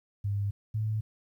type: tone pair in turn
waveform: sine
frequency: 101 / 108.45 Hz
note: G#2 / A2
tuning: -48 / -25 cents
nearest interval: minor second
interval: 123 cents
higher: second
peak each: -27 dBFS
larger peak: neither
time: 0.24-0.51 / 0.74-1.01 s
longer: neither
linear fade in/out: 10 ms
effects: 11-bit

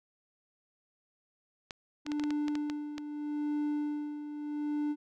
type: clicks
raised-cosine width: 0.2 ms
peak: -22 dBFS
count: 10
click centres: 1.708 / 2.065 / 2.118 / 2.197 / 2.238 / 2.306 / 2.482 / 2.554 / 2.699 / 2.981 s
type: tone with tremolo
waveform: triangle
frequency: 296.2 Hz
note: D4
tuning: 15 cents sharp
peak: -27 dBFS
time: 2.05-4.96 s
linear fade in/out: 50 ms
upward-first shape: sine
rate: 0.79 Hz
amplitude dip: 65%
effects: none

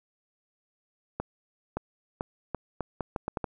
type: accelerating click train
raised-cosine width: 1 ms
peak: -16 dBFS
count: 10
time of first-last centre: 1.2-3.442 s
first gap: 570 ms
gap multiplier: 0.77
effects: none

